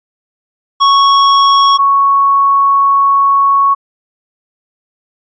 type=tone pair in turn; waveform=square / sine; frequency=1108.7 / 1108.7 Hz; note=C#6 / C#6; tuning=0 / 0 cents; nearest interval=unison; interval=0 cents; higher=neither; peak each=-6 dBFS; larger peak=neither; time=0.8-1.78 / 1.78-3.75 s; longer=second; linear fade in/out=20 ms; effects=resampled to 16000 Hz